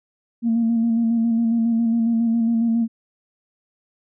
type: tone with vibrato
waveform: sine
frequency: 229.9 Hz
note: A#3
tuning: 24 cents flat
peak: -15 dBFS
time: 0.42-2.88 s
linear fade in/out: 50 ms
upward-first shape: square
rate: 7.3 Hz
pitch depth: 25 cents each way
effects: tanh soft clip ceiling -12 dBFS